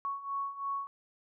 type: beating tone pair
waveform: sine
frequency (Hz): 1108.7 / 1111.7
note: C#6 / C#6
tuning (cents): 0 / +5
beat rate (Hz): 3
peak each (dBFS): -39 / -35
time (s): 0.05-0.87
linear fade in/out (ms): 0
effects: none